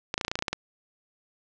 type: clicks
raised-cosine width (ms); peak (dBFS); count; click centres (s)
0.2; -10; 11; 0.141 / 0.179 / 0.212 / 0.249 / 0.281 / 0.315 / 0.355 / 0.39 / 0.424 / 0.482 / 0.53
effects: low-pass 7000 Hz 12 dB/octave